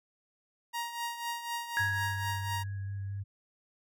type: tone with tremolo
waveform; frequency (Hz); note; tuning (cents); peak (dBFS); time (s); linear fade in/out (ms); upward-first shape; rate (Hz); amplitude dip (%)
sawtooth; 941; A#5; +16; -28; 0.73-2.64; 20; triangle; 4; 70
type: tone with exponential decay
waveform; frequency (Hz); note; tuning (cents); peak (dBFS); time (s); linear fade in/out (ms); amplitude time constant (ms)
sine; 1661.2; G#6; 0; -26; 1.77-3.2; 0; 310
type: tone with vibrato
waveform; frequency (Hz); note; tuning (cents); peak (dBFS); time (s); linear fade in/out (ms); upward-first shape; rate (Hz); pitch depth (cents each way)
sine; 98.9; G2; +16; -34; 1.79-3.24; 20; square; 4.6; 12
effects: none